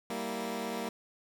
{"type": "chord", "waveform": "15% pulse", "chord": "E diminished", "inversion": "first", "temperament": "equal", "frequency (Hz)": [196, 233.1, 329.6], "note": ["G3", "Bb3", "E4"], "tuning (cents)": [0, 0, 0], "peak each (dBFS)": [-33, -30, -36], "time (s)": [0.1, 0.89], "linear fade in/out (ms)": 2, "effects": []}